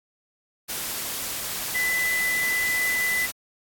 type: tone in noise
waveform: sine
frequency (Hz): 2000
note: B6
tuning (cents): +21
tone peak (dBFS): -22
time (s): 1.74-3.27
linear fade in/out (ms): 20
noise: white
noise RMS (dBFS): -30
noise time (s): 0.68-3.32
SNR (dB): +5
effects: AAC 64 kbps